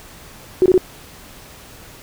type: tone bursts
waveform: sine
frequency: 369.3 Hz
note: F#4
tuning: 3 cents flat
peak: -8 dBFS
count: 3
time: 0.62-0.778 s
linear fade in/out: 0 ms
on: 38 ms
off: 22 ms
effects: pink hiss -41 dBFS RMS until 2.02 s